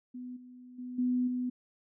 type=tone with level steps; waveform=sine; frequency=249.4 Hz; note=B3; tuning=17 cents sharp; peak=-39 / -48 / -38 / -26 / -30 dBFS; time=0.14-1.5 s; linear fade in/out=10 ms; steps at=0.36 / 0.78 / 0.98 / 1.27 s; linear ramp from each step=10 ms; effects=none